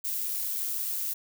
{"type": "noise with amplitude modulation", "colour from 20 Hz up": "violet", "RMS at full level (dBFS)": -30, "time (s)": [0.04, 1.14], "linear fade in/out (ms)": 10, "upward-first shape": "sine", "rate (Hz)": 104, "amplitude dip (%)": 30, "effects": []}